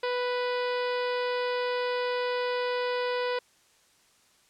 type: harmonic tone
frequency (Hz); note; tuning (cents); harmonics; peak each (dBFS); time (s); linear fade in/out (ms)
493.9; B4; 0; 1 / 2 / 3 / 4 / 5 / 6 / 7 / 8 / 9 / 10; -28 / -34 / -38 / -40 / -42 / -44 / -45 / -46 / -47 / -48; 0.03-3.39; 5
effects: white hiss -63 dBFS RMS until 4.49 s + low-pass 9000 Hz 12 dB/octave